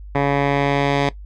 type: tone with low-pass filter sweep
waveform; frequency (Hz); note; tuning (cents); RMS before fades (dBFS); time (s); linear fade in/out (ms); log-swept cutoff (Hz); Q
10% pulse; 141; C#3; +30; -18; 0.15-1.09; 2; 1800 to 3900; 1.1
effects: noise-tail reverb RT60 0.1 s tail -17 dB re dry + added 50 Hz sine -33 dBFS peak until 1.25 s